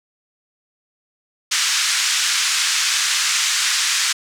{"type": "band-pass noise", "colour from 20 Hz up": "white", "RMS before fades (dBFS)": -19, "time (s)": [1.51, 4.13], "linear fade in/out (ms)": 10, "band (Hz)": [1300, 7400], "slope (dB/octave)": 24, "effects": []}